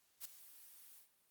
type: noise with ADSR envelope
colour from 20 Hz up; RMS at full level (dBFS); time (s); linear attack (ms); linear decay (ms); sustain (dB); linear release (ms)
blue; -44; 0.2-1.09; 53; 3; -15; 120
effects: white hiss -75 dBFS RMS until 1.3 s + Opus 48 kbps